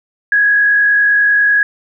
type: tone with frequency modulation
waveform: sine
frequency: 1664 Hz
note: G#6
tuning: 3 cents sharp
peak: -8 dBFS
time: 0.32-1.63 s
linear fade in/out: 2 ms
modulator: 49.7 Hz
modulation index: 0.51
effects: none